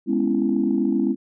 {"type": "chord", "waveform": "sine", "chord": "C# minor seventh", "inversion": "second", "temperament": "just", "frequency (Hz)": [207.9, 249.5, 277.2, 332.6], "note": ["G#3", "B3", "C#4", "E4"], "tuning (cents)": [2, 18, 0, 16], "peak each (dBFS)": -23, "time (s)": [0.06, 1.16], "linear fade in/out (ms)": 50, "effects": ["tanh soft clip ceiling -9 dBFS"]}